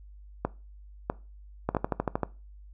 two click trains, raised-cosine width 1 ms, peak -12 / -12 dBFS, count 8 / 3, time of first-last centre 1.69-2.233 / 0.45-1.749 s, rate 12.9 / 1.54 Hz, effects noise-tail reverb RT60 0.3 s tail -20 dB re dry + added 50 Hz sine -46 dBFS peak until 2.73 s

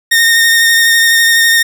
sawtooth tone with vibrato, 1839 Hz, A#6, 24 cents flat, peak -3 dBFS, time 0.11-1.63 s, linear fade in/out 10 ms, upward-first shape triangle, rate 12 Hz, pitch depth 20 cents each way, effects none

